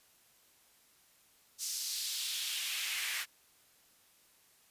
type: noise with high-pass filter sweep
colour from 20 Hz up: pink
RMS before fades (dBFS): -37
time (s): 1.58-3.26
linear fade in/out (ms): 50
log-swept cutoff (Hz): 5800 to 1900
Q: 2
effects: white hiss -66 dBFS RMS until 4.7 s + resampled to 32000 Hz